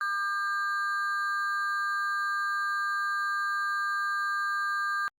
triangle ring-modulated tone, 1399 Hz, F6, 3 cents sharp, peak -22 dBFS, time 0.01-5.08 s, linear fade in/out 0 ms, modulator 198 Hz, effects Opus 32 kbps

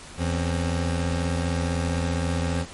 25% pulse tone pair together, 84 / 267.3 Hz, E2 / C4, +33 / +37 cents, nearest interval octave + minor sixth, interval 2004 cents, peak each -20 / -27 dBFS, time 0.17-2.66 s, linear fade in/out 50 ms, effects pink hiss -42 dBFS RMS until 2.73 s + MP3 48 kbps

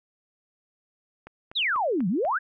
click train, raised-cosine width 0.5 ms, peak -27 dBFS, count 5, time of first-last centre 1.27-2.25 s, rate 4.08 Hz
sine exponential two-way sweep, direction down then up, 4160 to 166.4 to 1743 Hz, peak -22 dBFS, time 1.55-2.39 s, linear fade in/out 20 ms, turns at 2.08 s
effects none

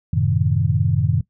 sine chord, F# diminished seventh, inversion none, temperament equal, 92.5 / 110 / 130.81 / 155.56 Hz, F#2 / A2 / C3 / Eb3, 0 / 0 / 0 / 0 cents, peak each -21 dBFS, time 0.13-1.21 s, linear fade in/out 5 ms, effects noise-tail reverb RT60 0.1 s tail -18 dB re dry

